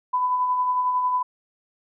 sine tone with tremolo, 1000 Hz, B5, 21 cents sharp, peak -18 dBFS, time 0.13-1.23 s, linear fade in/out 10 ms, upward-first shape sine, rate 11 Hz, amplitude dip 35%, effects none

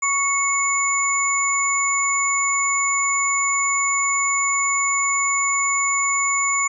sine tone cluster, 1118 / 2192 / 7000 Hz, C#6 / C#7 / A8, +14 / -20 / -10 cents, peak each -22 dBFS, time 0.02-6.68 s, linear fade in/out 10 ms, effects none

